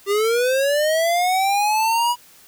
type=linear sweep; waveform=square; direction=up; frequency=392 to 976 Hz; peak=-17 dBFS; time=0.06-2.16 s; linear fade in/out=50 ms; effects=white hiss -49 dBFS RMS until 2.47 s